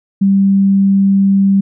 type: tone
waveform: sine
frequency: 196 Hz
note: G3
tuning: in tune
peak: -7 dBFS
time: 0.21-1.61 s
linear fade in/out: 10 ms
effects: none